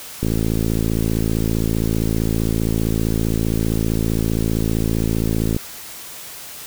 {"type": "click train", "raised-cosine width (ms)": 3, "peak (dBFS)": -7, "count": 296, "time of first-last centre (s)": [0.23, 5.565], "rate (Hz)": 55.3, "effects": ["white hiss -35 dBFS RMS until 6.66 s"]}